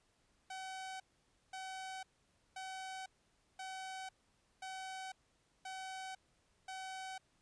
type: tone bursts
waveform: sawtooth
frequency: 758 Hz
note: F#5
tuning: 42 cents sharp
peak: -40 dBFS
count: 7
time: 0.5-7.18 s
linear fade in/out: 5 ms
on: 500 ms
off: 530 ms
effects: pink hiss -75 dBFS RMS until 7.41 s + resampled to 22050 Hz